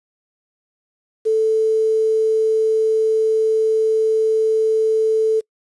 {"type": "tone with quantisation", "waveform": "sine", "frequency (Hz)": 440, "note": "A4", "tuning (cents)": 0, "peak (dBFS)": -13, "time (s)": [1.25, 5.41], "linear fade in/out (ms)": 20, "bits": 7, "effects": ["noise-tail reverb RT60 0.1 s tail -25 dB re dry", "resampled to 24000 Hz"]}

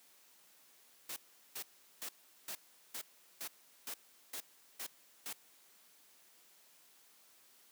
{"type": "noise bursts", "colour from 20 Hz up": "white", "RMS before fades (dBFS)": -43, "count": 10, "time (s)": [1.09, 5.33], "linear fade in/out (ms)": 5, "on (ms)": 73, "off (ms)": 390, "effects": ["white hiss -65 dBFS RMS until 7.71 s", "high-pass 200 Hz 12 dB/octave"]}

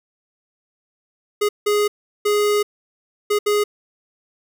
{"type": "tone bursts at uneven times", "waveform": "square", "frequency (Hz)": 415.3, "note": "G#4", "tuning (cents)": 0, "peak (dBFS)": -16, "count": 5, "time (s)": [[1.41, 1.49], [1.66, 1.88], [2.25, 2.63], [3.3, 3.39], [3.46, 3.64]], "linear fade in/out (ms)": 10, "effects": []}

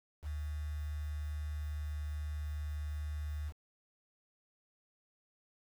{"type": "tone with quantisation", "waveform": "sine", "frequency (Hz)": 74.9, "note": "D2", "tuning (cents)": 35, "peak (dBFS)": -36, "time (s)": [0.22, 3.53], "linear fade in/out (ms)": 50, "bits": 9, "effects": []}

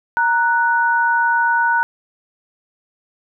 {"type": "tone pair together", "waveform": "sine", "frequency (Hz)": [932.3, 1479.9], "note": ["A#5", "F#6"], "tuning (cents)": [0, 0], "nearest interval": "minor sixth", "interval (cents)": 800, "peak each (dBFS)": -16, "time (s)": [0.17, 1.83], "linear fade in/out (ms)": 0, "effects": []}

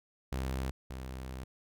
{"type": "tone pair in turn", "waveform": "sawtooth", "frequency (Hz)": [65.41, 64.73], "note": ["C2", "C2"], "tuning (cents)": [0, -18], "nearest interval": "unison", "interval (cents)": 18, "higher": "first", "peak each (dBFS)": [-29, -36], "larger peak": "first", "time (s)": [[0.32, 0.71], [0.9, 1.44]], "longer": "second", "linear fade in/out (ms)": 5, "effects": []}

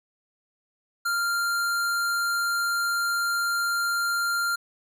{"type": "tone", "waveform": "square", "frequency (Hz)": 1392, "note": "F6", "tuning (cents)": -6, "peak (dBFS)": -24, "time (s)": [1.05, 4.56], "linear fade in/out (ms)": 10, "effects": []}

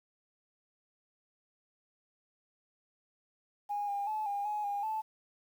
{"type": "tone with pitch steps", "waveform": "sine", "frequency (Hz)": [821, 806, 861, 808, 840, 810, 873], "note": ["G#5", "G5", "A5", "G#5", "G#5", "G#5", "A5"], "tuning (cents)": [-20, 48, -38, -48, 19, -43, -14], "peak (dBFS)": -31, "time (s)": [3.69, 5.02], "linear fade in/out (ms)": 20, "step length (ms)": 190, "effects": ["tanh soft clip ceiling -27 dBFS", "10-bit"]}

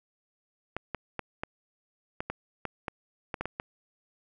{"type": "clicks", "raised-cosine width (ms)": 0.5, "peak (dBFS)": -17, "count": 12, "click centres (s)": [0.766, 0.947, 1.193, 1.435, 2.205, 2.3, 2.653, 2.882, 3.342, 3.41, 3.456, 3.599], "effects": []}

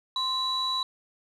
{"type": "tone pair together", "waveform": "sine", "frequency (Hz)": [1040, 3927], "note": ["C6", "B7"], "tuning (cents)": [-11, -11], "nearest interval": "octave + major seventh", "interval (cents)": 2300, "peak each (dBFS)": [-29, -26], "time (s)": [0.16, 0.83], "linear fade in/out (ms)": 2, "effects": ["tanh soft clip ceiling -20 dBFS"]}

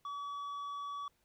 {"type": "tone with tanh clipping", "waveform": "triangle", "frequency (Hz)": 1140, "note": "C#6", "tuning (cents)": 48, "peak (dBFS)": -40, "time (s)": [0.05, 1.08], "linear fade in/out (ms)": 2, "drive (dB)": 10, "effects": ["pink hiss -75 dBFS RMS until 1.24 s"]}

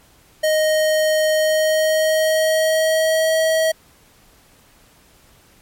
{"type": "tone with pitch glide", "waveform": "square", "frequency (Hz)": [622.3, 640.2], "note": ["D#5", "D#5"], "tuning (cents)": [0, 49], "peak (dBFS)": -15, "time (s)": [0.43, 3.72], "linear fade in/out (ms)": 10, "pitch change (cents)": 49, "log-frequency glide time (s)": [1.34, 3.34], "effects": ["pink hiss -52 dBFS RMS until 5.61 s", "MP3 64 kbps"]}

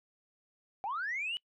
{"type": "linear sweep", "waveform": "sine", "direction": "up", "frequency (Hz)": [740, 2998], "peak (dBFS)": -32, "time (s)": [0.84, 1.37], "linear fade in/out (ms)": 0, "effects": ["noise-tail reverb RT60 0.1 s tail -25 dB re dry", "tanh soft clip ceiling -29 dBFS"]}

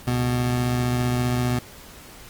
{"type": "tone pair together", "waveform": "25% pulse", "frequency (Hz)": [69.3, 123.47], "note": ["C#2", "B2"], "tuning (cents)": [0, 0], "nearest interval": "minor seventh", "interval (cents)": 1000, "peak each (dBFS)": [-29, -17], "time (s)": [0.07, 1.59], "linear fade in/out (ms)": 5, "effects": ["pink hiss -44 dBFS RMS until 2.29 s", "Opus 48 kbps"]}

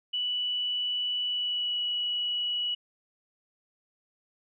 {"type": "tone with pitch glide", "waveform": "sine", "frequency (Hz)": [2960, 2933], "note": ["F#7", "F#7"], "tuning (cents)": [0, -16], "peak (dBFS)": -27, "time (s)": [0.13, 2.75], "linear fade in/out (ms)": 10, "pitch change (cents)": -16, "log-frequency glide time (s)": [1.25, 1.8], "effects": []}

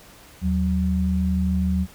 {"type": "tone pair together", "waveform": "sine", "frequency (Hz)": [78.3, 185.59], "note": ["D#2", "F#3"], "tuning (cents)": [11, 6], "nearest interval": "octave + minor third", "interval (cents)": 1495, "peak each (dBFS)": [-22, -21], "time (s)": [0.41, 1.87], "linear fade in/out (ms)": 50, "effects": ["pink hiss -48 dBFS RMS until 1.94 s"]}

